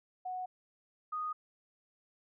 sine tone pair in turn, 737 / 1239.5 Hz, F#5 / D#6, -7 / -7 cents, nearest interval major sixth, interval 900 cents, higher second, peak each -36 / -34 dBFS, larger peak second, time 0.25-0.46 / 1.12-1.33 s, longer neither, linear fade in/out 10 ms, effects none

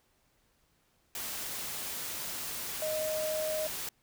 sine tone in noise, 622.3 Hz, D#5, in tune, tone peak -31 dBFS, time 2.82-3.67 s, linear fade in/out 2 ms, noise white, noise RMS -38 dBFS, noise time 1.15-3.89 s, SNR +4 dB, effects pink hiss -71 dBFS RMS until 4.02 s

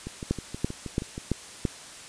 two click trains, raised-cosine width 3 ms, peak -21 / -11 dBFS, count 8 / 5, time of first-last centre 0.07-1.179 / 0.31-1.652 s, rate 6.31 / 2.98 Hz, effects white hiss -44 dBFS RMS until 2.08 s + resampled to 22050 Hz

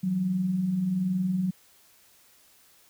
sine tone pair together, 164.4 / 185.6 Hz, E3 / F#3, -4 / +6 cents, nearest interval major second, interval 210 cents, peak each -35 / -24 dBFS, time 0.03-1.51 s, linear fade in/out 10 ms, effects white hiss -59 dBFS RMS until 2.89 s

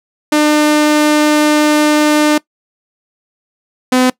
sawtooth tone pair in turn, 300.9 / 254.2 Hz, D4 / C4, +42 / -50 cents, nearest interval minor third, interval 292 cents, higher first, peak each -4 dBFS, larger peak neither, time 0.32-2.38 / 3.92-4.1 s, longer first, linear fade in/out 5 ms, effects noise-tail reverb RT60 0.1 s tail -22 dB re dry + low-pass 12000 Hz 12 dB/octave

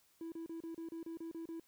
triangle tone bursts, 329.6 Hz, E4, in tune, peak -39 dBFS, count 10, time 0.21-1.598 s, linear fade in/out 2 ms, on 110 ms, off 32 ms, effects tanh soft clip ceiling -36 dBFS + white hiss -71 dBFS RMS until 1.67 s

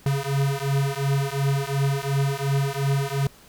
square beating tone pair, 137.1 / 139.9 Hz, C#3 / C#3, -19 / +16 cents, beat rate 2.8 Hz, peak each -25 dBFS, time 0.06-3.27 s, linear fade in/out 2 ms, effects pink hiss -51 dBFS RMS until 3.48 s

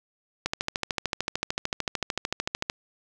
click train, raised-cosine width 0.2 ms, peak -9 dBFS, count 31, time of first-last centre 0.46-2.699 s, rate 13.4 Hz, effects none

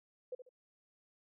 sine tone with echo, 504 Hz, B4, 35 cents sharp, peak -38 dBFS, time 0.32-0.35 s, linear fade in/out 5 ms, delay 71 ms, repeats 2, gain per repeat -10 dB, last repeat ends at 0.492 s, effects none

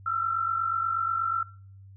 sine tone pair together, 1307.7 / 1356 Hz, E6 / E6, -14 / +49 cents, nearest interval minor second, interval 63 cents, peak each -31 / -26 dBFS, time 0.06-1.43 s, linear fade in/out 5 ms, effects noise-tail reverb RT60 0.5 s tail -21 dB re dry + added 97 Hz sine -46 dBFS peak until 1.96 s

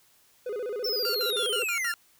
triangle tone with vibrato, 454.3 Hz, A#4, 45 cents flat, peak -28 dBFS, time 0.46-1.64 s, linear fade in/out 5 ms, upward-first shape square, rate 15 Hz, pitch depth 160 cents each way
square linear sweep, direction down, 5400 to 1699 Hz, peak -28 dBFS, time 0.84-1.92 s, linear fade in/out 5 ms
sawtooth tone bursts, 1393 Hz, F6, 5 cents flat, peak -28 dBFS, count 6, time 1.05-1.939 s, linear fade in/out 0 ms, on 94 ms, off 65 ms
effects white hiss -62 dBFS RMS until 2.19 s

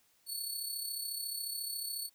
15% pulse tone with amplitude modulation, 4435 Hz, C#8, in tune, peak -28 dBFS, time 0.26-2.1 s, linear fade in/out 50 ms, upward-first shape sine, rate 34.1 Hz, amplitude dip 50%, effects white hiss -70 dBFS RMS until 2.14 s

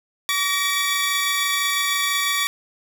sawtooth tone cluster, 1142 / 1877 / 2310 / 3434 Hz, D6 / A#6 / D7 / A7, -49 / +11 / -29 / -43 cents, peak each -22 dBFS, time 0.29-2.47 s, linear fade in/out 0 ms, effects none

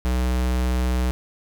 square tone, 62.5 Hz, B1, 21 cents sharp, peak -20 dBFS, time 0.05-1.11 s, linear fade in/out 0 ms, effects none

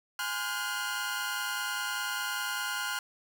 sawtooth tone cluster, 828 / 1029 / 1421 / 1531 Hz, G#5 / C6 / F6 / G6, -5 / -29 / +30 / -41 cents, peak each -37 / -35 / -30 / -36 dBFS, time 0.19-2.99 s, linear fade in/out 2 ms, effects none

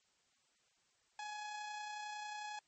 sawtooth tone with amplitude modulation, 841 Hz, G#5, 22 cents sharp, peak -38 dBFS, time 1.19-2.59 s, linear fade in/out 2 ms, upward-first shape sine, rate 31.1 Hz, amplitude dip 30%, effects white hiss -75 dBFS RMS until 2.67 s + MP3 32 kbps

